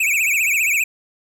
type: tone with vibrato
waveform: square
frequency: 2440 Hz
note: D#7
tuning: 34 cents flat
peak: -16 dBFS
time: 0-0.84 s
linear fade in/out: 5 ms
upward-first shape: triangle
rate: 15 Hz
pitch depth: 190 cents each way
effects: none